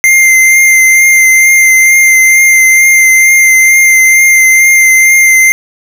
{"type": "tone with vibrato", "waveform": "square", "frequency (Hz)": 2093, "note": "C7", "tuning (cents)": 0, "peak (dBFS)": -3, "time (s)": [0.04, 5.52], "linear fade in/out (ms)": 0, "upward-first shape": "triangle", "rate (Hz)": 2.2, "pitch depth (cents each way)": 21, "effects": []}